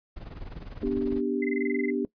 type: noise with tremolo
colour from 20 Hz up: brown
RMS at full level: -36 dBFS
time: 0.16-1.21 s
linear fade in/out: 10 ms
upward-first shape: triangle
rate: 20 Hz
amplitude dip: 85%
type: chord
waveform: sine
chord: G major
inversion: first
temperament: equal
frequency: 246.9 / 293.7 / 392 Hz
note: B3 / D4 / G4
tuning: 0 / 0 / 0 cents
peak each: -29 dBFS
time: 0.83-2.05 s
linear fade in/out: 2 ms
type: tone bursts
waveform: sine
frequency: 2054 Hz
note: C7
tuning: 33 cents flat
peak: -30 dBFS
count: 11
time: 1.42-1.905 s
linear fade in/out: 5 ms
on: 25 ms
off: 21 ms
effects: noise-tail reverb RT60 0.1 s tail -20 dB re dry + resampled to 11025 Hz